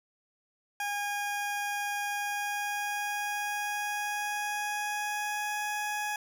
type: tone with pitch glide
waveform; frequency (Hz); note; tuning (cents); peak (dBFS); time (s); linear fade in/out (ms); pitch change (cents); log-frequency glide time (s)
20% pulse; 817 to 836.6; G#5 to G#5; -29 to +12; -26; 0.8-6.16; 2; +41; 2.08-5.59
effects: none